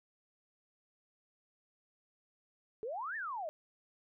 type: exponential two-way sweep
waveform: sine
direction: up then down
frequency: 415.3 to 1864.7 to 591 Hz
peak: -37 dBFS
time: 2.83-3.49 s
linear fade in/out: 0 ms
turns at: 3.16 s
effects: none